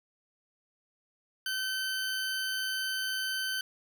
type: tone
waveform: 20% pulse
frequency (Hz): 1534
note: G6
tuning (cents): -38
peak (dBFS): -26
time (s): 1.46-3.61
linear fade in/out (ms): 2
effects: 11-bit